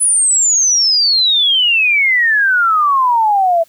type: exponential sweep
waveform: sine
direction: down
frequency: 10120 to 650 Hz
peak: -9 dBFS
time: 0-3.64 s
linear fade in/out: 20 ms
effects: white hiss -51 dBFS RMS until 3.68 s